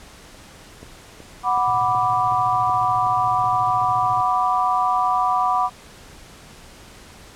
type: click train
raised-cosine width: 2 ms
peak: -26 dBFS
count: 9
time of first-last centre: 0.83-3.815 s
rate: 2.68 Hz
type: chord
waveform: sine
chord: B minor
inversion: second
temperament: equal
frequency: 740 / 987.8 / 1174.7 Hz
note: F#5 / B5 / D6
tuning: 0 / 0 / 0 cents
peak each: -21 dBFS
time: 1.43-5.7 s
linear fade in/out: 50 ms
type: tone with tremolo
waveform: triangle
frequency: 116.9 Hz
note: A#2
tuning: 5 cents sharp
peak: -29 dBFS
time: 1.67-4.23 s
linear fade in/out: 10 ms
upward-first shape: square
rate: 14 Hz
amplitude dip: 70%
effects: pink hiss -44 dBFS RMS until 7.35 s + low-pass 10000 Hz 12 dB/octave